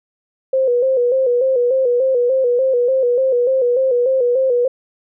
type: tone with vibrato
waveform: sine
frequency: 506 Hz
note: B4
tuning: 42 cents sharp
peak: -12 dBFS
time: 0.53-4.68 s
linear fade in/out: 5 ms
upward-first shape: square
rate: 3.4 Hz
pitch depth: 71 cents each way
effects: none